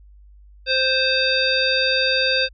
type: harmonic tone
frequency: 523.3 Hz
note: C5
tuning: in tune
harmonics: 1 / 3 / 5 / 7 / 9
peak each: -23 / -23 / -23 / -23 / -23 dBFS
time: 0.66-2.49 s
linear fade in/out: 50 ms
effects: added 50 Hz sine -44 dBFS peak until 2.53 s